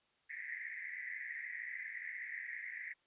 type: band-pass noise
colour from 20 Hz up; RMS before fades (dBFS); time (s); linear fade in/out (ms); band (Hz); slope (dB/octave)
white; -45; 0.29-2.94; 20; 1800 to 2100; 96
effects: white hiss -75 dBFS RMS until 3.06 s + resampled to 8000 Hz